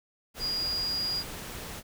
sine tone in noise, 4856 Hz, D#8, 43 cents flat, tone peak -28 dBFS, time 0.39-1.24 s, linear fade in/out 50 ms, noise pink, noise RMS -40 dBFS, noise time 0.34-1.83 s, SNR +9 dB, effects none

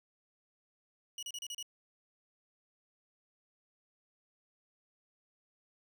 25% pulse tone bursts, 2915 Hz, F#7, 26 cents flat, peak -36 dBFS, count 6, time 1.18-1.627 s, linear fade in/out 2 ms, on 47 ms, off 33 ms, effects none

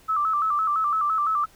sine tone with vibrato, 1236 Hz, D#6, 12 cents flat, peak -20 dBFS, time 0.08-1.46 s, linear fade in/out 20 ms, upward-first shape square, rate 5.9 Hz, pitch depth 85 cents each way, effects pink hiss -55 dBFS RMS until 1.55 s

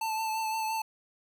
square tone with vibrato, 882 Hz, A5, 4 cents sharp, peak -30 dBFS, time 0.01-0.82 s, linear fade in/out 5 ms, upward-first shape triangle, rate 5.8 Hz, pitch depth 28 cents each way, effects none

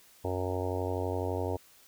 harmonic tone, 91.9 Hz, F#2, 11 cents flat, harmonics 1 / 3 / 4 / 5 / 6 / 7 / 8 / 9 / 10, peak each -34 / -39 / -38 / -36 / -40 / -40 / -44 / -43 / -43 dBFS, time 0.24-1.57 s, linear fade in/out 10 ms, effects white hiss -59 dBFS RMS until 1.87 s

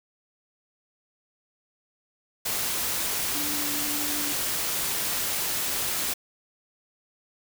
sine tone in noise, 293.7 Hz, D4, in tune, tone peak -35 dBFS, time 3.34-4.33 s, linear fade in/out 10 ms, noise white, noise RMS -28 dBFS, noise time 2.45-6.14 s, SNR -10 dB, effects none

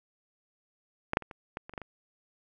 clicks, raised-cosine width 0.5 ms, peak -13 / -6 / -28 / -28 / -20 / -28 / -29 / -21 / -27 dBFS, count 9, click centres 1.134 / 1.171 / 1.223 / 1.312 / 1.571 / 1.695 / 1.737 / 1.778 / 1.817 s, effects none

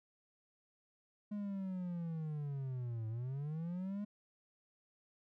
triangle linear two-way sweep, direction down then up, 209.6 to 108.8 to 209.6 Hz, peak -36 dBFS, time 1.31-4.05 s, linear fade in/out 10 ms, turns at 3.08 s, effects none

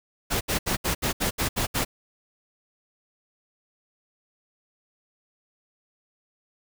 pink noise bursts, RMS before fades -25 dBFS, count 9, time 0.3-1.85 s, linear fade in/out 20 ms, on 110 ms, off 70 ms, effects none

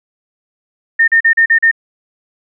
sine tone bursts, 1823 Hz, A#6, 39 cents flat, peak -6 dBFS, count 6, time 0.99-1.714 s, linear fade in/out 10 ms, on 89 ms, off 38 ms, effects none

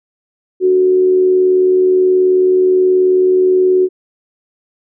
sine tone with amplitude modulation, 370 Hz, F#4, in tune, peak -6 dBFS, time 0.6-3.89 s, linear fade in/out 50 ms, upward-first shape sine, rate 78.7 Hz, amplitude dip 35%, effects none

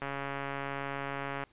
click train, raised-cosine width 0.5 ms, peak -21 dBFS, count 198, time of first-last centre 0.02-1.437 s, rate 139 Hz, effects pink hiss -65 dBFS RMS until 1.52 s + resampled to 8000 Hz

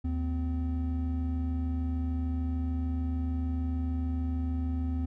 triangle tone pair together, 76.6 / 256.5 Hz, D#2 / C4, -27 / -34 cents, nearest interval octave + major sixth, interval 2093 cents, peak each -27 / -32 dBFS, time 0.04-5.06 s, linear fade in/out 10 ms, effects none

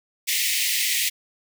pink high-pass noise, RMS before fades -23 dBFS, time 0.27-1.1 s, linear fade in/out 20 ms, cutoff 1900 Hz, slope 96 dB/octave, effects none

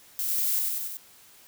violet noise with echo, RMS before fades -29 dBFS, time 0.19-0.59 s, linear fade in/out 0 ms, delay 95 ms, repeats 4, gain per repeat -2 dB, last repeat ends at 0.97 s, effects white hiss -54 dBFS RMS until 1.47 s

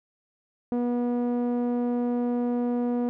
sawtooth tone with low-pass filter, 242.4 Hz, B3, 32 cents flat, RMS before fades -26 dBFS, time 0.72-3.09 s, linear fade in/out 0 ms, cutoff 570 Hz, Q 0.91, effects none

